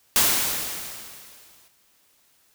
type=noise with exponential decay; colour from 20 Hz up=white; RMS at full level=-17 dBFS; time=0.16-1.68 s; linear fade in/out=0 ms; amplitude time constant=330 ms; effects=white hiss -62 dBFS RMS until 2.54 s